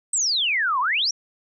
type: exponential two-way sweep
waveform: sine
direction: down then up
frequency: 8372 to 962 to 5960 Hz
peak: -19 dBFS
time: 0.13-1.11 s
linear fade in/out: 5 ms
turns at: 0.8 s
effects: none